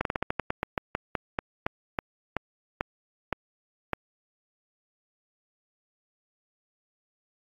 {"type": "slowing click train", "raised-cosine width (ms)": 0.5, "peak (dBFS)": -11, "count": 19, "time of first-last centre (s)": [0.01, 3.933], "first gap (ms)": 42, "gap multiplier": 1.17, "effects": ["AAC 32 kbps"]}